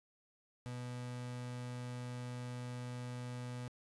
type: tone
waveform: 35% pulse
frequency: 123.47 Hz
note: B2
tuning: in tune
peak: -40 dBFS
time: 0.66-3.68 s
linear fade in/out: 0 ms
effects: resampled to 24000 Hz + 12-bit